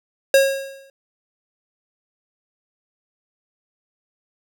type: tone with exponential decay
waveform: square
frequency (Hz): 544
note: C#5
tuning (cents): -33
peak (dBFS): -9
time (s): 0.34-0.9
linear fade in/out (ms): 2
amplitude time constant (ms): 120
effects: none